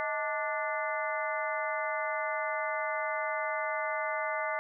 harmonic tone with a mistuned harmonic, 293.7 Hz, D4, in tune, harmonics 2 / 3 / 4 / 5 / 6 / 7, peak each -35 / -37 / -37 / -39 / -41 / -37 dBFS, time 0-4.59 s, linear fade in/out 0 ms, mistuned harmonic 2, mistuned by +120 cents, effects none

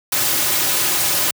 white noise with comb filter, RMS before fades -18 dBFS, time 0.12-1.31 s, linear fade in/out 5 ms, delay 4.4 ms, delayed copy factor -0.55, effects high-pass 100 Hz 12 dB/octave

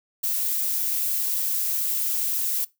violet noise, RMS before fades -25 dBFS, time 0.23-2.65 s, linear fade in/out 10 ms, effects noise-tail reverb RT60 0.2 s tail -20 dB re dry

